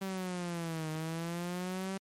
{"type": "linear two-way sweep", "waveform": "sawtooth", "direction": "down then up", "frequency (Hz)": [194.1, 155.56, 194.1], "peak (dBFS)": -31, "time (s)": [0.01, 1.98], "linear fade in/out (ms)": 10, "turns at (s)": 0.9, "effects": ["MP3 64 kbps"]}